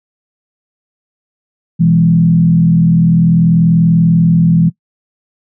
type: tone with frequency modulation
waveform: sine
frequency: 167.1 Hz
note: E3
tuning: 24 cents sharp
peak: -5 dBFS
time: 1.79-4.7 s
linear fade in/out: 20 ms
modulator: 40.5 Hz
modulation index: 0.74
effects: noise-tail reverb RT60 0.1 s tail -21 dB re dry + high-pass 100 Hz 12 dB/octave